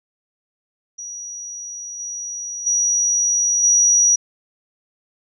sine tone with level steps, 5800 Hz, F#8, 35 cents flat, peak -29 / -26 / -15 / -11 dBFS, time 0.98-4.16 s, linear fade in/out 10 ms, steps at 1.99 / 2.66 / 3.63 s, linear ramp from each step 10 ms, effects none

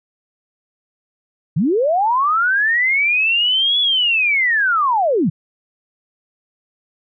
sine linear two-way sweep, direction up then down, 129.8 to 3433 to 129.8 Hz, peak -13 dBFS, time 1.56-5.3 s, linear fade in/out 10 ms, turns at 3.8 s, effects none

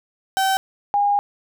35% pulse / sine tone pair in turn, 770 / 813.9 Hz, G5 / G#5, -31 / -35 cents, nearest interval minor second, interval 96 cents, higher second, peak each -15 dBFS, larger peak neither, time 0.37-0.57 / 0.94-1.19 s, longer second, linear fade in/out 0 ms, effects none

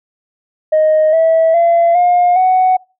sine tone with pitch steps, 622.3 / 650.6 / 680.2 / 711.1 / 743.5 Hz, D#5 / E5 / F5 / F5 / F#5, 0 / -23 / -46 / +31 / +8 cents, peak -6 dBFS, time 0.72-2.77 s, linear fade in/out 10 ms, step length 410 ms, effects noise-tail reverb RT60 0.3 s tail -25 dB re dry + tanh soft clip ceiling -5 dBFS

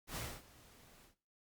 pink noise with ADSR envelope, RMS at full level -41 dBFS, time 0.07-1.15 s, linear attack 94 ms, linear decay 250 ms, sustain -21 dB, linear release 110 ms, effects noise-tail reverb RT60 0.4 s tail -17 dB re dry + Opus 48 kbps

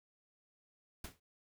pink noise with exponential decay, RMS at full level -42 dBFS, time 1.04-1.2 s, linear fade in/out 5 ms, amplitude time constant 33 ms, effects none

